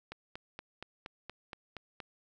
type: click train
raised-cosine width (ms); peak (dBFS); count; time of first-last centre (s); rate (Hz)
0.3; -26; 9; 0.12-2.002; 4.25
effects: none